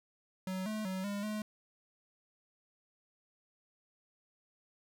square tone with pitch steps, 187.1 / 215.5 / 188 / 202.6 / 212.9 Hz, F#3 / A3 / F#3 / G#3 / G#3, +20 / -36 / +28 / -43 / +43 cents, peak -36 dBFS, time 0.47-1.42 s, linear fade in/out 2 ms, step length 190 ms, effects none

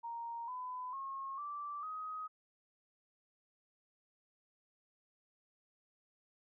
sine tone with pitch steps, 932.3 / 1005 / 1083.4 / 1167.9 / 1258.9 Hz, A#5 / B5 / C#6 / D6 / D#6, 0 / +30 / -40 / -10 / +20 cents, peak -40 dBFS, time 0.03-2.28 s, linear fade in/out 20 ms, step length 450 ms, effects none

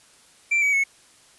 triangle tone with pitch steps, 2349 / 2273 / 2199 Hz, D7 / C#7 / C#7, 0 / +43 / -14 cents, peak -16 dBFS, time 0.51-0.84 s, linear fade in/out 10 ms, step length 110 ms, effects white hiss -54 dBFS RMS until 1.38 s + resampled to 24000 Hz

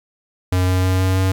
square tone with pitch steps, 91.6 / 92.29 / 92.99 / 93.69 / 94.39 Hz, F#2 / F#2 / F#2 / F#2 / F#2, -17 / -4 / +9 / +22 / +35 cents, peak -15 dBFS, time 0.52-1.32 s, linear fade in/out 5 ms, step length 160 ms, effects 9-bit

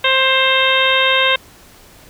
harmonic tone with a mistuned harmonic, 527 Hz, C5, 12 cents sharp, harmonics 1 / 2 / 3 / 4 / 5 / 6 / 7, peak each -19 / -19 / -19 / -19 / -19 / -19 / -19 dBFS, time 0.04-1.36 s, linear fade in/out 5 ms, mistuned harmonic 5, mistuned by +15 cents, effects pink hiss -44 dBFS RMS until 2.09 s

